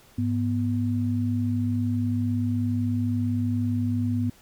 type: tone pair together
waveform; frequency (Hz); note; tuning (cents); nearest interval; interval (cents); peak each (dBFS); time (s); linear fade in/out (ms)
sine; 102.9 / 245.1; G#2 / B3; -16 / -13; octave + minor third; 1503; -25; 0.18-4.3; 5
effects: pink hiss -55 dBFS RMS until 4.41 s